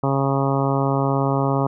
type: harmonic tone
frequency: 137.1 Hz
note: C#3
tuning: 19 cents flat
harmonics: 1 / 2 / 3 / 4 / 5 / 6 / 7 / 8 / 9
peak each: -21 / -24 / -26 / -27 / -28 / -29 / -29 / -30 / -31 dBFS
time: 0.03-1.67 s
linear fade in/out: 5 ms
effects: none